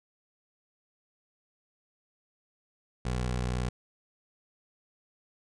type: tone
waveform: 20% pulse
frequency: 61.74 Hz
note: B1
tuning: in tune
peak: -24 dBFS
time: 3.05-3.69 s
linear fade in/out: 5 ms
effects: resampled to 22050 Hz